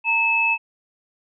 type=tone pair together; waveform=sine; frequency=920 / 2604 Hz; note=A#5 / E7; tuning=-23 / -22 cents; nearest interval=octave + tritone; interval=1801 cents; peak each=-24 / -17 dBFS; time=0.04-0.58 s; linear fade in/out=50 ms; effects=none